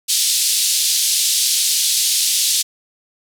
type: band-pass noise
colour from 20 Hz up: pink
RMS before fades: -17 dBFS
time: 0.08-2.63 s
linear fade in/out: 20 ms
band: 3600 to 12000 Hz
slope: 24 dB/octave
effects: none